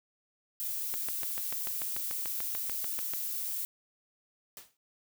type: noise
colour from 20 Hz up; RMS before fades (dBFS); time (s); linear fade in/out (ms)
violet; -35; 0.6-3.65; 0
type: click train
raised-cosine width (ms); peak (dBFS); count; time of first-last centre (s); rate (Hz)
0.3; -23; 16; 0.94-3.136; 6.83
type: noise with exponential decay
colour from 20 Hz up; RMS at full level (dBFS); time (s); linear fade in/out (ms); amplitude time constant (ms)
white; -43; 4.57-4.77; 1; 42
effects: none